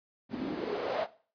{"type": "noise with band-pass filter sweep", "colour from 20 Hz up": "white", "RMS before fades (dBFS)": -34, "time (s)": [0.29, 1.07], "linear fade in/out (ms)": 50, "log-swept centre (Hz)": [210, 710], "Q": 3.9, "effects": ["noise-tail reverb RT60 0.4 s tail -17 dB re dry", "resampled to 11025 Hz"]}